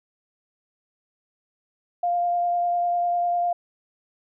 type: tone with vibrato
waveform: sine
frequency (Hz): 700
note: F5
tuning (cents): +4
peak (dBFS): -20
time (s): 2.03-3.53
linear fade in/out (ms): 5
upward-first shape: triangle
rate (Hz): 10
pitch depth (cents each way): 14
effects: none